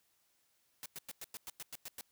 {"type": "noise bursts", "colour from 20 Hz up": "white", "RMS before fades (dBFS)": -45, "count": 10, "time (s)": [0.83, 2.01], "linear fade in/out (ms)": 0, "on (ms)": 28, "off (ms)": 100, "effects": ["white hiss -75 dBFS RMS until 2.11 s"]}